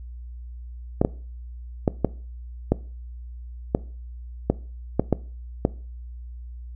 clicks, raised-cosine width 2 ms, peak -4 dBFS, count 10, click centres 1.015 / 1.049 / 1.878 / 2.047 / 2.72 / 3.749 / 4.5 / 4.996 / 5.127 / 5.651 s, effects noise-tail reverb RT60 0.4 s tail -20 dB re dry + added 60 Hz sine -35 dBFS peak until 6.75 s

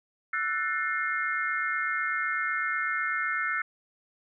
sine chord, F# half-diminished seventh, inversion third, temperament just, 1332 / 1480 / 1776 / 2131 Hz, E6 / F#6 / A6 / C7, +18 / 0 / +16 / +31 cents, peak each -32 dBFS, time 0.33-3.62 s, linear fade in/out 5 ms, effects none

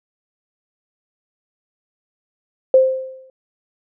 sine tone with exponential decay, 523 Hz, C5, 1 cent flat, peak -5 dBFS, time 2.74-3.3 s, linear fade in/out 2 ms, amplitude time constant 120 ms, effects none

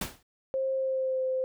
pink noise with exponential decay, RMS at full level -29 dBFS, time 0.01-0.23 s, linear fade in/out 5 ms, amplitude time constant 46 ms
sine tone with pitch glide, 531 to 519.2 Hz, C5 to C5, +25 to -13 cents, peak -26 dBFS, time 0.54-1.44 s, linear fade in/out 0 ms, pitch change -38 cents, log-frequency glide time 0.74-1.23 s
effects none

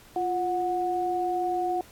sine tone pair together, 349.2 / 732.7 Hz, F4 / F#5, 0 / -17 cents, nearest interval octave + minor second, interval 1283 cents, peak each -29 / -26 dBFS, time 0.16-1.81 s, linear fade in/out 2 ms, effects pink hiss -53 dBFS RMS until 1.91 s + AAC 64 kbps

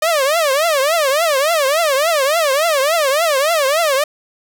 sawtooth tone with vibrato, 600 Hz, D5, 37 cents sharp, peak -9 dBFS, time 0.02-4.04 s, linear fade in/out 5 ms, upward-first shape triangle, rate 3.5 Hz, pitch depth 260 cents each way, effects none

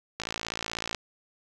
click train, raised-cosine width 0.2 ms, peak -14 dBFS, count 43, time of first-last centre 0.2-0.947 s, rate 56.2 Hz, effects none

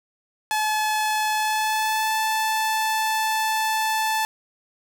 sawtooth tone with pitch glide, 859 to 876 Hz, A5 to A5, -42 to -8 cents, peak -17 dBFS, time 0.51-4.25 s, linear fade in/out 0 ms, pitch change +34 cents, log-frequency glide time 1.34-2.16 s, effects none

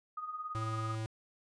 sine tone with tremolo, 1242 Hz, D#6, 3 cents flat, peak -35 dBFS, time 0.17-0.95 s, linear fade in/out 5 ms, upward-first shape triangle, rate 18 Hz, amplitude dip 70%
square tone, 110.6 Hz, A2, 9 cents sharp, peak -36 dBFS, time 0.55-1.06 s, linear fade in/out 0 ms
effects resampled to 22050 Hz

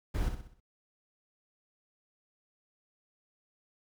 brown noise with echo, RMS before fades -31 dBFS, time 0.14-0.29 s, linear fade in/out 10 ms, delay 63 ms, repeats 5, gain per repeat -7 dB, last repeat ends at 0.605 s, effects none

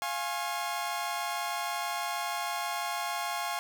sawtooth chord, Db major, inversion first, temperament equal with one note detuned, 698.5 / 830.6 / 1080.9 Hz, F5 / Ab5 / Db6, 0 / 0 / -44 cents, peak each -32 dBFS, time 0.02-3.59 s, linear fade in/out 0 ms, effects none

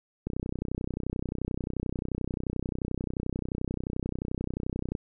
click train, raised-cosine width 3 ms, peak -18 dBFS, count 148, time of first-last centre 0.27-4.952 s, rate 31.4 Hz, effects none

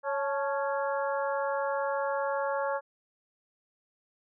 harmonic tone with a mistuned harmonic, 277.2 Hz, C#4, in tune, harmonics 2 / 3 / 4 / 5 / 6, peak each -30 / -34 / -36 / -38 / -40 dBFS, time 0.03-2.81 s, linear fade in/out 50 ms, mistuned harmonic 3, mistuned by +77 cents, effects none

